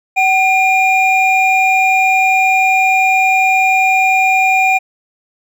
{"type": "tone pair together", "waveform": "triangle", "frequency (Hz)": [759.1, 2410], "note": ["F#5", "D7"], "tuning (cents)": [44, 44], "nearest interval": "octave + minor sixth", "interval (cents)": 2000, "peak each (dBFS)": -10, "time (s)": [0.16, 4.79], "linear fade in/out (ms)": 20, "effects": []}